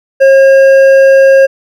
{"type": "tone with hard clipping", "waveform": "sine", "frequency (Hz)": 540, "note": "C#5", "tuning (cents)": -45, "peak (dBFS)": -3, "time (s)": [0.2, 1.47], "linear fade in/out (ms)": 20, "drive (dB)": 7, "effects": []}